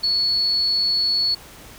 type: tone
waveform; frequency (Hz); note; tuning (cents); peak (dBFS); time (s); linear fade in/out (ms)
sine; 4403; C#8; -13; -17; 0.03-1.35; 10
effects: pink hiss -43 dBFS RMS until 1.78 s